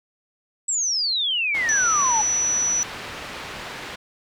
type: exponential sweep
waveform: sine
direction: down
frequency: 7902 to 830.6 Hz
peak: -20 dBFS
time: 0.68-2.22 s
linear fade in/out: 10 ms
type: low-pass noise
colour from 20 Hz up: white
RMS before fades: -35 dBFS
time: 1.54-3.96 s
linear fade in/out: 10 ms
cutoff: 2700 Hz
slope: 12 dB/octave
type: tone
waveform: sine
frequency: 5920 Hz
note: F#8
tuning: in tune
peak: -19 dBFS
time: 1.69-2.83 s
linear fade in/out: 0 ms
effects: none